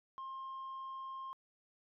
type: tone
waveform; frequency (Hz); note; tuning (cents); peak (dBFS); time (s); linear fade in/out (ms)
sine; 1063; C6; +27; -40; 0.18-1.33; 0
effects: tanh soft clip ceiling -41 dBFS